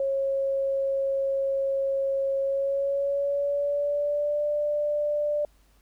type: tone with pitch glide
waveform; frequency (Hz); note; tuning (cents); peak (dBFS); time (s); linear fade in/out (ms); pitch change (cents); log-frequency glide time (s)
sine; 545 to 590.9; C#5 to D5; -29 to +10; -23; 0-5.45; 2; +139; 2.39-4.42
effects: added 50 Hz sine -58 dBFS peak until 5.81 s + pink hiss -65 dBFS RMS until 5.81 s